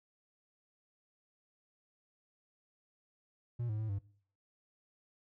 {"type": "tone with pitch steps", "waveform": "triangle", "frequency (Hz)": [119.6, 107.2, 109.5, 99.2], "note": ["A#2", "A2", "A2", "G2"], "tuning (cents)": [45, -45, -8, 21], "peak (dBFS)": -32, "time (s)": [3.59, 3.99], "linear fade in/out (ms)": 10, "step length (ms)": 100, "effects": ["noise-tail reverb RT60 0.5 s tail -20 dB re dry"]}